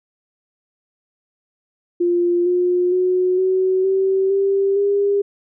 sine tone with pitch steps, 349.2 / 357.6 / 366.1 / 374.9 / 383.9 / 393.1 / 402.5 Hz, F4 / F4 / F#4 / F#4 / G4 / G4 / G4, 0 / +41 / -18 / +23 / -36 / +5 / +46 cents, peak -14 dBFS, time 2-5.22 s, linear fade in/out 10 ms, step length 460 ms, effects none

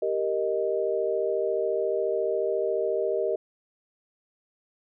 sine chord, Eb major, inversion first, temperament equal, 392 / 466.2 / 622.3 Hz, G4 / Bb4 / Eb5, 0 / 0 / 0 cents, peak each -28 dBFS, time 0.02-3.36 s, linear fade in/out 5 ms, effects none

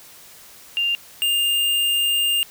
sine / square tone pair in turn, 2794 / 2807 Hz, F7 / F7, 0 / +8 cents, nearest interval unison, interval 8 cents, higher second, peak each -18 dBFS, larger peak neither, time 0.77-0.95 / 1.22-2.43 s, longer second, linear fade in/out 0 ms, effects white hiss -45 dBFS RMS until 2.5 s

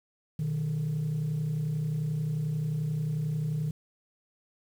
sine tone pair together, 122.69 / 154 Hz, B2 / D#3, -11 / -17 cents, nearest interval major third, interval 394 cents, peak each -33 / -26 dBFS, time 0.39-3.71 s, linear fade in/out 5 ms, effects tanh soft clip ceiling -25 dBFS + 9-bit

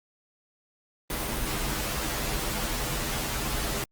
pink noise with comb filter, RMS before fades -30 dBFS, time 1.1-3.84 s, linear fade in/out 2 ms, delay 11 ms, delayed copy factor -0.95, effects Opus 32 kbps

